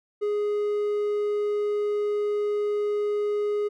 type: tone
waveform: triangle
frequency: 415.3 Hz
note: G#4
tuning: in tune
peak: -21 dBFS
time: 0.21-3.69 s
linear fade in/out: 20 ms
effects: none